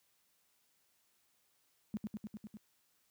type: tone with echo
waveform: sine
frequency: 212.2 Hz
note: G#3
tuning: 38 cents sharp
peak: -34 dBFS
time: 1.94-1.97 s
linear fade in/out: 0 ms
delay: 100 ms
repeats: 6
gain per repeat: -2 dB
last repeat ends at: 2.57 s
effects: white hiss -75 dBFS RMS until 3.1 s + high-pass 60 Hz 12 dB/octave